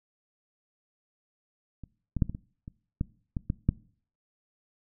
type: clicks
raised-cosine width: 5 ms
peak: -29 / -17 / -10 / -22 / -24 / -28 / -15 / -18 / -15 / -9 dBFS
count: 10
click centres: 1.837 / 2.167 / 2.222 / 2.296 / 2.349 / 2.679 / 3.011 / 3.368 / 3.501 / 3.69 s
effects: noise-tail reverb RT60 0.5 s tail -22 dB re dry